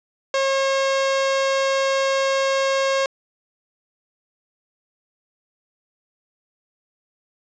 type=tone; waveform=sawtooth; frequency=541 Hz; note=C#5; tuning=42 cents flat; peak=-14 dBFS; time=0.34-3.06 s; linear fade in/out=2 ms; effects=resampled to 16000 Hz + 9-bit